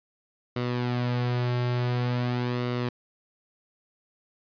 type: tone with flanger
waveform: sawtooth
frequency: 122.8 Hz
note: B2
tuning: 9 cents flat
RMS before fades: -27 dBFS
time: 0.56-2.89 s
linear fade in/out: 5 ms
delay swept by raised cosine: 1.2 to 4.1 ms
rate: 0.47 Hz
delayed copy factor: -0.5
effects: resampled to 11025 Hz